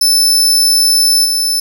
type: tone with level steps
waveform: sawtooth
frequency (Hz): 5274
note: E8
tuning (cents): 0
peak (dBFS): -5 / -9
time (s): 0.01-1.6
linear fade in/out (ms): 5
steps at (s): 1.24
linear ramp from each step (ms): 20
effects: none